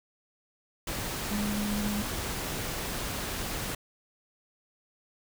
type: tone in noise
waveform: sine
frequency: 207 Hz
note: G#3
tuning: 5 cents flat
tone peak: -29 dBFS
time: 1.31-2.02 s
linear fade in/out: 5 ms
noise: pink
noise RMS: -34 dBFS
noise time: 0.87-3.75 s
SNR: +2 dB
effects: none